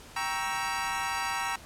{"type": "chord", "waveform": "25% pulse", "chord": "G diminished seventh", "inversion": "none", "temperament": "equal with one note detuned", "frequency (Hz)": [784, 940.4, 1108.7, 1318.5], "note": ["G5", "Bb5", "Db6", "Fb6"], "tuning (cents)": [0, 15, 0, 0], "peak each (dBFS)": [-32, -29, -34, -32], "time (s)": [0.16, 1.56], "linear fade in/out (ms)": 5, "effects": ["pink hiss -49 dBFS RMS until 1.65 s", "low-pass 11000 Hz 12 dB/octave"]}